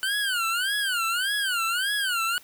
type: tone with vibrato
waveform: 25% pulse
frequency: 1495 Hz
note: F#6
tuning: 17 cents sharp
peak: -20 dBFS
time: 0.03-2.38 s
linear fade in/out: 0 ms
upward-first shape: sine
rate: 1.7 Hz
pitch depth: 200 cents each way
effects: white hiss -52 dBFS RMS until 2.43 s